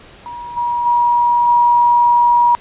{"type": "tone with level steps", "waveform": "sine", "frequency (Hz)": 958, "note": "A#5", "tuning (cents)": 47, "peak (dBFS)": [-26, -15, -10, -8], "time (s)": [0.26, 2.55], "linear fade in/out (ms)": 0, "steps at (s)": [0.56, 0.85, 1.47], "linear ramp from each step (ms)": 20, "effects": ["pink hiss -41 dBFS RMS until 2.6 s", "resampled to 8000 Hz"]}